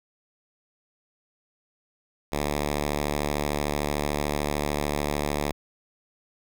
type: tone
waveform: 5% pulse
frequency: 73.42 Hz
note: D2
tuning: in tune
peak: -14 dBFS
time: 2.32-5.52 s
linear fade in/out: 5 ms
effects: none